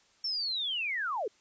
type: linear sweep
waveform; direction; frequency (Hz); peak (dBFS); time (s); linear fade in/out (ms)
sine; down; 5470 to 370; -30; 0.24-1.28; 5
effects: white hiss -65 dBFS RMS until 1.4 s + resampled to 16000 Hz